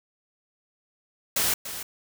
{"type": "noise with echo", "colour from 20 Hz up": "white", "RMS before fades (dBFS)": -24, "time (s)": [1.36, 1.54], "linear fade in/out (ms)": 5, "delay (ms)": 290, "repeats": 1, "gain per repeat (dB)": -11, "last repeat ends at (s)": 1.83, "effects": []}